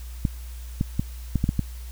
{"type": "clicks", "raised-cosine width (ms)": 5, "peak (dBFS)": -9, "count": 7, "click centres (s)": [0.252, 0.811, 0.995, 1.357, 1.441, 1.491, 1.593], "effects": ["added 60 Hz sine -34 dBFS peak until 1.91 s", "white hiss -49 dBFS RMS until 1.91 s"]}